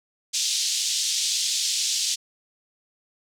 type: band-pass noise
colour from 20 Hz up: white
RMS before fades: -25 dBFS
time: 0.33-2.16 s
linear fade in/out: 20 ms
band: 3300 to 7100 Hz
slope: 24 dB/octave
effects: none